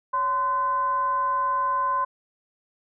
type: tone with frequency modulation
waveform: sine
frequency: 1032 Hz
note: C6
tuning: 24 cents flat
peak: -21 dBFS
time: 0.13-2.05 s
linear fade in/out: 10 ms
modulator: 471 Hz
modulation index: 0.36
effects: none